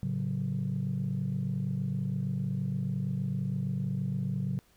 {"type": "chord", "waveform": "sine", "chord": "F# minor", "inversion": "first", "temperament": "equal", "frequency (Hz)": [110, 138.59, 185], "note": ["A2", "C#3", "F#3"], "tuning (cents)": [0, 0, 0], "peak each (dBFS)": [-35, -31, -32], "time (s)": [0.03, 4.59], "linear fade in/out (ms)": 0, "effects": ["tanh soft clip ceiling -23 dBFS", "pink hiss -65 dBFS RMS until 4.76 s"]}